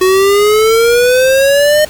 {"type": "exponential sweep", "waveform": "square", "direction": "up", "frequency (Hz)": [368.7, 614], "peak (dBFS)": -7, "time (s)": [0.01, 1.85], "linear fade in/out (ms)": 5, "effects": ["pink hiss -32 dBFS RMS until 1.89 s"]}